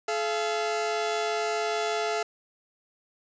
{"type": "tone pair together", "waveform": "sawtooth", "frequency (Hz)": [428.3, 685], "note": ["A4", "F5"], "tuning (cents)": [-47, -34], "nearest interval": "minor sixth", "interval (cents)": 813, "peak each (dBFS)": -25, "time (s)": [0.08, 2.23], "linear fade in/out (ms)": 5, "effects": ["resampled to 16000 Hz", "9-bit"]}